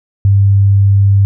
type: tone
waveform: sine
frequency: 99.2 Hz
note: G2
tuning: 21 cents sharp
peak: -5 dBFS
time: 0.25-1.25 s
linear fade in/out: 0 ms
effects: none